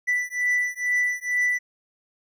triangle beating tone pair, 1975.5 / 1977.7 Hz, B6 / B6, 0 / +2 cents, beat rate 2.2 Hz, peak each -23 dBFS, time 0.07-1.59 s, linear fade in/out 20 ms, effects none

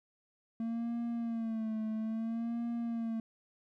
triangle tone with vibrato, 226.5 Hz, A#3, 50 cents flat, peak -31 dBFS, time 0.6-3.2 s, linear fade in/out 2 ms, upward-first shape sine, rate 0.6 Hz, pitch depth 64 cents each way, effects none

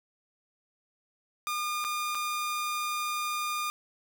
sawtooth tone with dropouts, 1212 Hz, D#6, 46 cents flat, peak -26 dBFS, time 1.47-3.7 s, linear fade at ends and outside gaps 0 ms, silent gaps 1.842-1.848 / 2.148-2.152 s, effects none

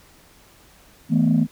sine chord, E suspended fourth, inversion none, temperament equal with one note detuned, 161.14 / 220 / 246.9 Hz, E3 / A3 / B3, -39 / 0 / 0 cents, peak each -18 dBFS, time 1.09-1.47 s, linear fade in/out 50 ms, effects tanh soft clip ceiling -9 dBFS + pink hiss -52 dBFS RMS until 1.51 s

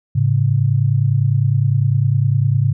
sine tone pair together, 107.72 / 137.6 Hz, A2 / C#3, -36 / -12 cents, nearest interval major third, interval 424 cents, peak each -15 dBFS, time 0.15-2.73 s, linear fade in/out 10 ms, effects none

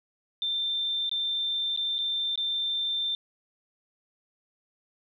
sine tone with dropouts, 3574 Hz, A7, 26 cents sharp, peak -26 dBFS, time 0.42-3.15 s, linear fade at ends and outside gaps 1 ms, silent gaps 1.094-1.114 / 1.763-1.774 / 1.983-1.988 / 2.357-2.376 s, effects 11-bit

